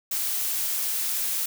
blue noise, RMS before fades -27 dBFS, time 0.11-1.46 s, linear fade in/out 5 ms, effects none

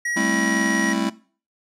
square tone, 1908 Hz, A#6, 40 cents sharp, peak -23 dBFS, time 0.05-0.93 s, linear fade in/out 5 ms
square chord, A minor seventh, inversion third, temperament just, 198 / 220 / 264 / 330 Hz, G3 / A3 / C4 / E4, +18 / 0 / +16 / +2 cents, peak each -27 dBFS, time 0.16-1.1 s, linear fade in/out 10 ms
effects noise-tail reverb RT60 0.4 s tail -19 dB re dry + low-pass 9000 Hz 12 dB/octave

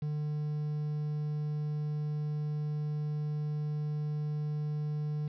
triangle tone with quantisation, 150 Hz, D3, 37 cents sharp, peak -29 dBFS, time 0.02-5.28 s, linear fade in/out 5 ms, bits 9, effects resampled to 11025 Hz

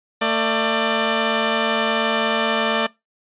10% pulse tone pair together, 224.4 / 594.6 Hz, A3 / D5, +34 / +21 cents, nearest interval octave + perfect fourth, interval 1687 cents, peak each -12 / -12 dBFS, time 0.21-2.87 s, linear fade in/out 10 ms, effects noise-tail reverb RT60 0.2 s tail -22 dB re dry + resampled to 8000 Hz

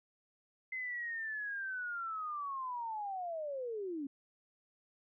sine linear sweep, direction down, 2065 to 266.5 Hz, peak -37 dBFS, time 0.72-4.07 s, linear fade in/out 5 ms, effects none

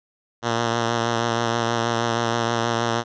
5% pulse tone with vibrato, 116.54 Hz, A#2, in tune, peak -9 dBFS, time 0.42-3.04 s, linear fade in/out 50 ms, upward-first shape triangle, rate 6.3 Hz, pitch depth 32 cents each way, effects resampled to 16000 Hz

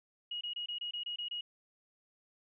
sine tone bursts, 2892 Hz, F#7, 40 cents flat, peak -36 dBFS, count 9, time 0.31-1.41 s, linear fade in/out 5 ms, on 100 ms, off 25 ms, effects none

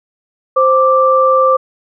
sine tone pair together, 523.3 / 1174.7 Hz, C5 / D6, 0 / 0 cents, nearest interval octave + major second, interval 1400 cents, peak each -10 dBFS, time 0.56-1.57 s, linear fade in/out 10 ms, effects none

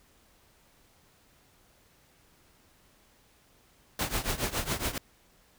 pink noise with tremolo, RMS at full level -28 dBFS, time 3.99-4.98 s, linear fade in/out 2 ms, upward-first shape triangle, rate 7.2 Hz, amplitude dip 90%, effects pink hiss -63 dBFS RMS until 5.58 s

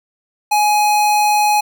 square tone, 838 Hz, G#5, 15 cents sharp, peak -12 dBFS, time 0.51-1.61 s, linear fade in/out 10 ms, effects none

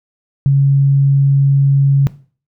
sine tone, 138.59 Hz, C#3, in tune, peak -7 dBFS, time 0.46-2.07 s, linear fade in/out 0 ms, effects noise-tail reverb RT60 0.4 s tail -17 dB re dry

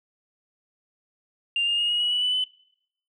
sine tone with pitch steps, 2794 / 2825 / 2856 / 2888 / 2919 / 2952 / 2984 / 3017 Hz, F7 / F7 / F7 / F#7 / F#7 / F#7 / F#7 / F#7, 0 / +19 / +38 / -43 / -24 / -5 / +14 / +33 cents, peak -20 dBFS, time 1.56-2.44 s, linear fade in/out 2 ms, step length 110 ms, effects noise-tail reverb RT60 0.7 s tail -24 dB re dry + tanh soft clip ceiling -17 dBFS

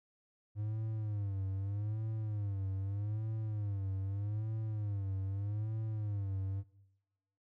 triangle tone with vibrato, 103 Hz, G#2, 14 cents flat, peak -32 dBFS, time 0.55-6.64 s, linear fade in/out 50 ms, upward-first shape sine, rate 0.81 Hz, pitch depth 120 cents each way, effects noise-tail reverb RT60 1.0 s tail -22 dB re dry

